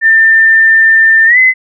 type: tone with pitch glide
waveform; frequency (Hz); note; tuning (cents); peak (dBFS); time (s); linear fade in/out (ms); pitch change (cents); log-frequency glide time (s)
sine; 1793 to 2036; A6 to C7; +32 to -48; -3; 0.01-1.54; 50; +220; 1.26-1.38
effects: none